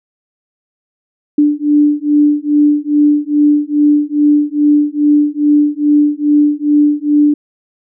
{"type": "beating tone pair", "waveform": "sine", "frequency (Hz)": [293.7, 296.1], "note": ["D4", "D4"], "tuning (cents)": [0, 14], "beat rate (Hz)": 2.4, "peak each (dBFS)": -11, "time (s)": [1.38, 7.34], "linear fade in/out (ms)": 5, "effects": []}